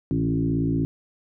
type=tone with frequency modulation; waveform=sine; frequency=211.9 Hz; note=G#3; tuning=35 cents sharp; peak=-20 dBFS; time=0.11-0.85 s; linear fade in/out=0 ms; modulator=56.6 Hz; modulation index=2.1; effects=none